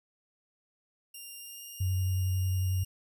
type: tone with pitch glide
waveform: 5% pulse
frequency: 2794 to 2825 Hz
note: F7 to F7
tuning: 0 to +19 cents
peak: -35 dBFS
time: 1.14-2.85 s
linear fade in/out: 5 ms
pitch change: +19 cents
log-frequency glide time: 1.38-1.63 s
type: tone with vibrato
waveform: sine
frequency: 92.5 Hz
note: F#2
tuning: in tune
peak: -26 dBFS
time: 1.8-2.84 s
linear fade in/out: 10 ms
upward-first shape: sine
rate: 11 Hz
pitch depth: 23 cents each way
effects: none